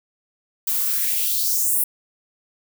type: noise with high-pass filter sweep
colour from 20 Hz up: violet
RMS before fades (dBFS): -21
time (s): 0.67-1.84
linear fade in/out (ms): 5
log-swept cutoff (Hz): 790 to 11000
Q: 2.8
effects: none